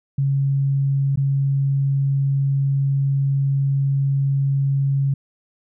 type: tone with dropouts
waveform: sine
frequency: 137.9 Hz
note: C#3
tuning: 9 cents flat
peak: -16 dBFS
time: 0.18-5.14 s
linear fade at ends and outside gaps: 5 ms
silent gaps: 1.159-1.173 s
effects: none